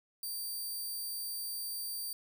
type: tone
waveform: 5% pulse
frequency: 4663 Hz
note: D8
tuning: 13 cents flat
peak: -30 dBFS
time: 0.23-2.13 s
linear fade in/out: 2 ms
effects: none